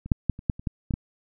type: clicks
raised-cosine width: 5 ms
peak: -24 / -6 / -9 / -26 / -9 / -26 / -14 / -15 / -12 dBFS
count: 9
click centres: 0.06 / 0.118 / 0.297 / 0.391 / 0.498 / 0.595 / 0.672 / 0.908 / 0.939 s
effects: none